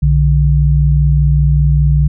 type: tone pair together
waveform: sine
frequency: 61.74 / 146.84 Hz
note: B1 / D3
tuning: 0 / 0 cents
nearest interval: octave + minor third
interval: 1500 cents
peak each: -10 dBFS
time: 0.02-2.08 s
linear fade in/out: 10 ms
effects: none